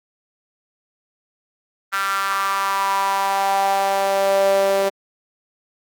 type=tone with high-pass filter sweep; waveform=sawtooth; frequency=196 Hz; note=G3; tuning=in tune; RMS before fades=-19 dBFS; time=1.92-4.9 s; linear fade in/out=20 ms; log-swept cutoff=1400 to 500 Hz; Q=5.3; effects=Opus 24 kbps